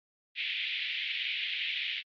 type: band-pass noise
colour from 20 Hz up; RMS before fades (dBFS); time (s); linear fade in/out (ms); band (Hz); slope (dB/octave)
pink; -34; 0.35-2.03; 50; 2100 to 3600; 48
effects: MP3 48 kbps